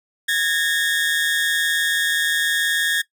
30% pulse tone pair together, 1661 / 1820.1 Hz, G#6 / A#6, 0 / -42 cents, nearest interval major second, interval 158 cents, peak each -18 dBFS, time 0.28-3.02 s, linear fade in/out 10 ms, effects noise-tail reverb RT60 0.1 s tail -19 dB re dry

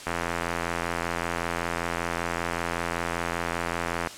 click train, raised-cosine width 0.5 ms, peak -12 dBFS, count 342, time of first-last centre 0.07-4.072 s, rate 85.2 Hz, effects white hiss -41 dBFS RMS until 4.17 s + low-pass 8000 Hz 12 dB/octave

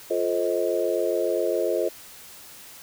sine chord, F dominant seventh, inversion none, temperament just, 349.2 / 436.5 / 523.8 / 628.6 Hz, F4 / A4 / C5 / Eb5, 0 / -14 / +2 / +18 cents, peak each -27 dBFS, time 0.1-1.89 s, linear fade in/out 10 ms, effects white hiss -45 dBFS RMS until 2.82 s

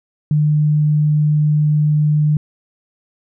sine tone, 150.6 Hz, D3, 44 cents sharp, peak -11 dBFS, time 0.31-2.37 s, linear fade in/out 2 ms, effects none

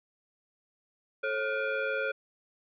sine tone with frequency modulation, 436.6 Hz, A4, 13 cents flat, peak -28 dBFS, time 1.23-2.12 s, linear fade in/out 10 ms, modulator 978 Hz, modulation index 1.7, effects none

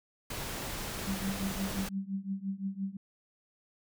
pink noise, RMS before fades -38 dBFS, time 0.3-1.89 s, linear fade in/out 5 ms
sine tone with tremolo, 194.6 Hz, G3, 12 cents flat, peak -29 dBFS, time 1.07-2.97 s, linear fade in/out 5 ms, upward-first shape triangle, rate 5.8 Hz, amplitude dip 95%
effects none

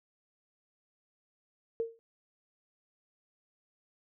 sine tone with exponential decay, 457.6 Hz, A#4, 32 cents flat, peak -26 dBFS, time 1.8-1.99 s, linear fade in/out 0 ms, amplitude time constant 41 ms, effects none

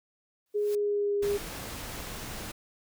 white noise with exponential growth, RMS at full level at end -42 dBFS, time 0.46-0.75 s, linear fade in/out 1 ms, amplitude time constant 61 ms
sine tone with pitch glide, 415.3 to 406.3 Hz, G#4 to G#4, 0 to -38 cents, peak -25 dBFS, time 0.54-1.38 s, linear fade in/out 20 ms, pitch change -38 cents, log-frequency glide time 0.66-1.17 s
pink noise, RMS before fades -39 dBFS, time 1.22-2.52 s, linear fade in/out 10 ms
effects none

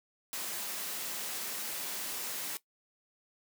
white high-pass noise, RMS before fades -38 dBFS, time 0.33-2.57 s, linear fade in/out 0 ms, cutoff 170 Hz, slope 24 dB/octave, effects noise-tail reverb RT60 0.1 s tail -17 dB re dry

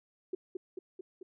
sine tone with echo, 370 Hz, F#4, in tune, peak -31 dBFS, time 0.33-0.35 s, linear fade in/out 5 ms, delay 220 ms, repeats 4, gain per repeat -3 dB, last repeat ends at 1.23 s, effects none

